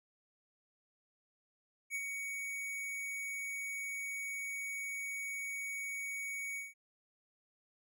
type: tone with ADSR envelope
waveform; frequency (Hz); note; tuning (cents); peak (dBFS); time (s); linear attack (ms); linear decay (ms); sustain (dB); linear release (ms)
square; 2241; C#7; +18; -35; 1.9-6.74; 51; 44; -4; 170
effects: none